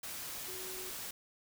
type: tone in noise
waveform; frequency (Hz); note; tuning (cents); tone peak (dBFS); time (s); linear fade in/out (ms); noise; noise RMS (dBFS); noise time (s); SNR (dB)
sine; 371.9; F#4; +9; -48; 0.48-0.9; 5; white; -43; 0.03-1.11; -8
effects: none